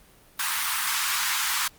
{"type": "high-pass noise", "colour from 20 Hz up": "pink", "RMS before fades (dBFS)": -26, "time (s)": [0.39, 1.68], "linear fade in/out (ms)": 5, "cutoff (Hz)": 950, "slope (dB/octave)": 48, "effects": ["pink hiss -55 dBFS RMS until 1.78 s", "Opus 32 kbps"]}